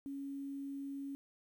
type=tone with quantisation; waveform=sine; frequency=277.2 Hz; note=C#4; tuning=in tune; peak=-40 dBFS; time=0.06-1.15 s; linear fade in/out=0 ms; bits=11; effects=none